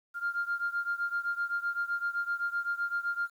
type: beating tone pair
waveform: sine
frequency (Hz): 1396.9 / 1404.7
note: F6 / F6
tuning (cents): 0 / +10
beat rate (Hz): 7.8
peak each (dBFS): -31 / -33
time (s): 0.14-3.3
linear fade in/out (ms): 50
effects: tanh soft clip ceiling -23 dBFS + 10-bit